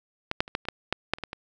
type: clicks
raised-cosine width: 0.3 ms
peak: -11 / -6 / -25 / -10 / -30 / -9 / -8 / -6 / -27 / -16 / -19 dBFS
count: 11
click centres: 0.314 / 0.405 / 0.479 / 0.551 / 0.653 / 0.686 / 0.926 / 1.136 / 1.185 / 1.237 / 1.331 s
effects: none

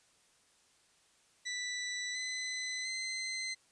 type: tone with pitch steps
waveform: 20% pulse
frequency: 1975.5 / 2017 / 2059 Hz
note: B6 / B6 / C7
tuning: 0 / +36 / -28 cents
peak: -31 dBFS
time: 1.45-3.55 s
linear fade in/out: 20 ms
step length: 700 ms
effects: white hiss -68 dBFS RMS until 3.71 s + resampled to 22050 Hz

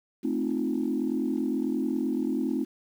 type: chord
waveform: sine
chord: F dominant seventh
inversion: first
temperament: equal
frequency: 220 / 261.6 / 311.1 / 349.2 Hz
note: A3 / C4 / Eb4 / F4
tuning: 0 / 0 / 0 / 0 cents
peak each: -31 / -28 / -30 / -33 dBFS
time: 0.23-2.65 s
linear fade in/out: 20 ms
effects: tanh soft clip ceiling -17 dBFS + 9-bit

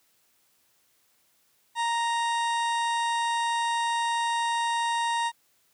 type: harmonic tone with a mistuned harmonic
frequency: 932.3 Hz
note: A#5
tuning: in tune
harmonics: 1 / 2 / 3 / 4 / 5 / 6 / 7 / 8 / 9 / 10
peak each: -25 / -33 / -39 / -36 / -49 / -46 / -51 / -47 / -45 / -46 dBFS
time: 1.75-5.32 s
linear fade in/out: 50 ms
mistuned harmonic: 7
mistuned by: -72 cents
effects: white hiss -67 dBFS RMS until 5.73 s + high-pass 60 Hz 12 dB/octave

